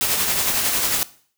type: noise with tremolo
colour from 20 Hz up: white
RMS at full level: -19 dBFS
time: 0.01-1.03 s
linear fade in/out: 0 ms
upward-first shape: triangle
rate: 11 Hz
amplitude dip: 40%
effects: noise-tail reverb RT60 0.5 s tail -18 dB re dry